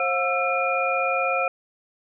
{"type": "tone cluster", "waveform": "sine", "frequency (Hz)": [534, 714, 1332, 2425], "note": ["C5", "F5", "E6", "D#7"], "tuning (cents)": [35, 38, 18, -45], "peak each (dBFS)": -26, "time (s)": [0, 1.48], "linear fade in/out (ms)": 2, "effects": []}